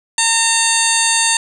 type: harmonic tone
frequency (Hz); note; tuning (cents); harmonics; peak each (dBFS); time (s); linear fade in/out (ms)
910; A#5; -42; 1 / 2 / 3 / 4 / 5 / 7 / 8 / 9 / 10; -21 / -21 / -21 / -21 / -21 / -21 / -21 / -21 / -21; 0.18-1.37; 2
effects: 7-bit